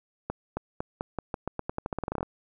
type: accelerating click train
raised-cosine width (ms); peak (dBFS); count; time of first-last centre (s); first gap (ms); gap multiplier
1; -16; 20; 0.3-2.23; 270; 0.87
effects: none